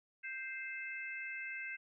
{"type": "harmonic tone", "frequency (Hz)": 523.3, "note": "C5", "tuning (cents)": 0, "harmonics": [3, 4, 5], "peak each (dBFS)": [-45, -44, -46], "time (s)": [0.23, 1.77], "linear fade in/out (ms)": 20, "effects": []}